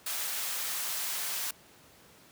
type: high-pass noise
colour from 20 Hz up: white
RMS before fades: -34 dBFS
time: 0.06-1.51 s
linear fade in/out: 5 ms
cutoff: 720 Hz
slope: 12 dB/octave
effects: pink hiss -57 dBFS RMS until 2.31 s + high-pass 100 Hz 12 dB/octave